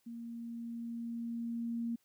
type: tone with level ramp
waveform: sine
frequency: 233.1 Hz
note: A#3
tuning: in tune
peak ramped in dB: -42 to -33 dBFS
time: 0.06-1.96 s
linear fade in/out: 10 ms
effects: white hiss -75 dBFS RMS until 2.04 s